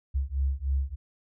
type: beating tone pair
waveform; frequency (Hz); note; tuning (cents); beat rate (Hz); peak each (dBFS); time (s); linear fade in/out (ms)
sine; 66.5 / 69.8; C2 / C#2; +29 / +13; 3.3; -28; 0.14-0.96; 20
effects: none